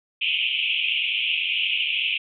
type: band-pass noise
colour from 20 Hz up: pink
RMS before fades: -24 dBFS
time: 0.21-2.18 s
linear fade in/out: 10 ms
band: 2400 to 3200 Hz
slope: 96 dB/octave
effects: none